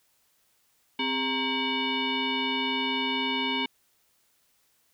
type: tone with frequency modulation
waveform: sine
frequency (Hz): 1600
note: G6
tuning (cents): +35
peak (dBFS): -25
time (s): 0.99-3.66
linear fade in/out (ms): 5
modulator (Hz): 669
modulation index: 2.7
effects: white hiss -68 dBFS RMS until 4.93 s

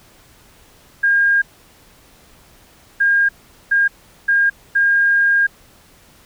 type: tone bursts at uneven times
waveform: sine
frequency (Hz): 1616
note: G#6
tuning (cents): -48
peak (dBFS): -11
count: 5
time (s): 1.03-1.42 / 3-3.29 / 3.71-3.88 / 4.28-4.5 / 4.75-5.47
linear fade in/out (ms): 10
effects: pink hiss -49 dBFS RMS until 6.25 s

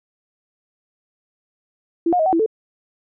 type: tone with pitch steps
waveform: sine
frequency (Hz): 335.3 / 716 / 633 / 755 / 331.4 / 440.7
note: E4 / F5 / D#5 / F#5 / E4 / A4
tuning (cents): +30 / +43 / +30 / +35 / +9 / +3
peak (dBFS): -14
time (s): 2.06-2.462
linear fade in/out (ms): 5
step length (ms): 67
effects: none

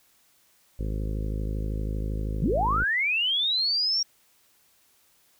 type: harmonic tone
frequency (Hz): 52.7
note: G#1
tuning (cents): +26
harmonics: 1 / 2 / 3 / 4 / 5 / 6 / 7 / 8 / 9 / 10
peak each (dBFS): -28 / -34 / -38 / -40 / -42 / -44 / -45 / -46 / -47 / -48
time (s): 0.79-2.84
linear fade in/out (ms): 5
type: linear sweep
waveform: sine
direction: up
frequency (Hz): 108.6 to 5630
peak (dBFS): -22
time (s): 2.42-4.03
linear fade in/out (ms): 5
effects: white hiss -63 dBFS RMS until 5.39 s

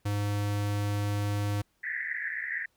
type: tone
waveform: square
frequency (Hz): 102.6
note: G#2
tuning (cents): -21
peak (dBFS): -28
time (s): 0.05-1.62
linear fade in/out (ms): 10
type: band-pass noise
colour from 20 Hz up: white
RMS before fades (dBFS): -34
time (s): 1.83-2.66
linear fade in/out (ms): 10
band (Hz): 1700 to 2000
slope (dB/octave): 96
effects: pink hiss -72 dBFS RMS until 2.76 s

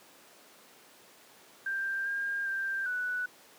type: tone with pitch steps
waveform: sine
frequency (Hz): 1582 / 1609 / 1579 / 1483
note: G6 / G6 / G6 / F#6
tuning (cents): +15 / +45 / +12 / +4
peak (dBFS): -30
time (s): 1.66-3.26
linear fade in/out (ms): 5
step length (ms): 400
effects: pink hiss -56 dBFS RMS until 3.58 s + high-pass 300 Hz 12 dB/octave

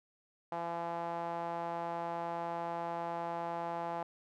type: tone with band-pass filter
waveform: sawtooth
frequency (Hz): 169.6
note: E3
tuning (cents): +50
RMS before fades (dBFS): -38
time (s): 0.52-4.03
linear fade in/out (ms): 2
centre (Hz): 810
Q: 3.3
effects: none

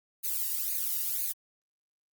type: noise with flanger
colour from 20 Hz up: violet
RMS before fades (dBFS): -31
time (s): 0.23-1.33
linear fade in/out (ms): 20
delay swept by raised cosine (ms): 0.45 to 1.08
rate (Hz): 2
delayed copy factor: +0.75
effects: Opus 48 kbps

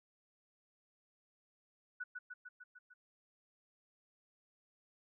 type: tone with echo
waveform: sine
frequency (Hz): 1480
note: F#6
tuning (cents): 0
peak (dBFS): -39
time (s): 2-2.04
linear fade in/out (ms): 10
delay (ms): 150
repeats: 6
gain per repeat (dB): -3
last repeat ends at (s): 2.94
effects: none

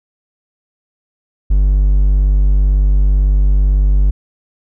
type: tone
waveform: triangle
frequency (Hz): 49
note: G1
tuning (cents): 0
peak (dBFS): -6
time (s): 1.5-4.11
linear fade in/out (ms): 10
effects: none

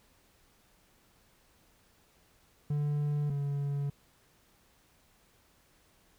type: tone pair in turn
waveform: triangle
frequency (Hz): 146.83 / 141.83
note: D3 / C#3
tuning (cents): 0 / +40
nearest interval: minor second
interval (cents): 60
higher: first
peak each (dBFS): -26 / -28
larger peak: first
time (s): 2.7-3.3 / 3.3-3.9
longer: neither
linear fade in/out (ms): 5
effects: pink hiss -66 dBFS RMS until 6.18 s

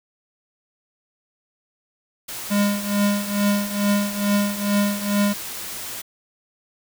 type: noise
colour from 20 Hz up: white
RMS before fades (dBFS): -32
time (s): 2.28-6.02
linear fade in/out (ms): 10
type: tone with tremolo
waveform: square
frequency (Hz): 203.7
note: G#3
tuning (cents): -33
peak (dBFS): -16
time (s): 2.5-5.34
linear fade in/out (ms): 20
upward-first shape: triangle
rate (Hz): 2.3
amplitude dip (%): 85
effects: none

